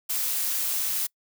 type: noise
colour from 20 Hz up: blue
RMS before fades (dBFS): -27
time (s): 0.09-1.07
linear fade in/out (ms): 10
effects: noise-tail reverb RT60 0.1 s tail -26 dB re dry